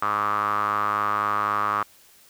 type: tone with band-pass filter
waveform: sawtooth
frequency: 103.83 Hz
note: G#2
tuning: in tune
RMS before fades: -24 dBFS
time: 0.02-1.83 s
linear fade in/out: 5 ms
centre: 1200 Hz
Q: 9.2
effects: white hiss -54 dBFS RMS until 2.29 s